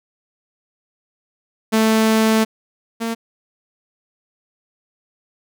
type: tone pair in turn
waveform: sawtooth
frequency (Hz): 220.6 / 228.2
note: A3 / A#3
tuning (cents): +5 / -37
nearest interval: minor second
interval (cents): 58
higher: second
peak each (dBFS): -9 / -17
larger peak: first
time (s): 1.72-2.45 / 3-3.15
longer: first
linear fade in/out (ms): 20
effects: none